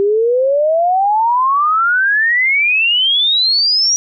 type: exponential sweep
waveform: sine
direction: up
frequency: 392 to 5800 Hz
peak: -10 dBFS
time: 0-3.96 s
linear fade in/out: 0 ms
effects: none